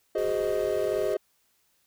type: chord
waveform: triangle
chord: Ab dominant seventh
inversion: third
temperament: just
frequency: 373.8 / 415.3 / 519.1 / 623 Hz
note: Gb4 / Ab4 / C5 / Eb5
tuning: +18 / 0 / -14 / +2 cents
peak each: -29 / -27 / -30 / -27 dBFS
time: 0.15-1.17 s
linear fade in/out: 5 ms
type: noise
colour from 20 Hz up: pink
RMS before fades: -45 dBFS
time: 0.18-1.14 s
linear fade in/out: 0 ms
effects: white hiss -69 dBFS RMS until 1.86 s